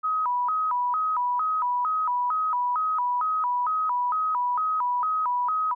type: tone with vibrato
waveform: sine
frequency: 1114 Hz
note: C#6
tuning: 8 cents sharp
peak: -22 dBFS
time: 0.03-5.75 s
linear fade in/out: 20 ms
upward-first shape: square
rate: 2.2 Hz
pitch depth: 220 cents each way
effects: none